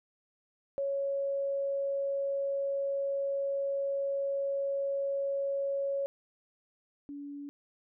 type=tone pair in turn; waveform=sine; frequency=554.4 / 285.7 Hz; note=C#5 / D4; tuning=0 / -48 cents; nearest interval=major seventh; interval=1148 cents; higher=first; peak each=-29 / -39 dBFS; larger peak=first; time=0.78-6.06 / 7.09-7.49 s; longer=first; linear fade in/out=0 ms; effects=none